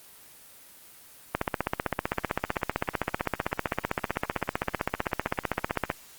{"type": "click train", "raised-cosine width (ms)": 0.5, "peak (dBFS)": -9, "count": 72, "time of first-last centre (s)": [1.35, 5.901], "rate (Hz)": 15.6, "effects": ["white hiss -51 dBFS RMS until 6.18 s", "Opus 24 kbps"]}